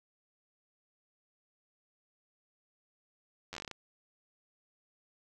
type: slowing click train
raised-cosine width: 0.2 ms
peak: -24 dBFS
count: 10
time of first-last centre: 3.53-3.713 s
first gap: 10 ms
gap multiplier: 1.17
effects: none